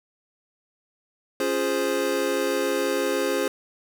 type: chord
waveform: square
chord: Db major seventh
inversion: none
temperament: equal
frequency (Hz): 277.2 / 349.2 / 415.3 / 523.3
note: Db4 / F4 / Ab4 / C5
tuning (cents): 0 / 0 / 0 / 0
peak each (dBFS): -31 / -30 / -28 / -27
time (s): 1.4-3.48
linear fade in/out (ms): 2
effects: none